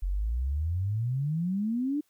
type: exponential sweep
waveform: sine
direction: up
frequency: 43.23 to 303.8 Hz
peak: -26 dBFS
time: 0.02-2.01 s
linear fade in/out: 10 ms
effects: white hiss -71 dBFS RMS until 2.09 s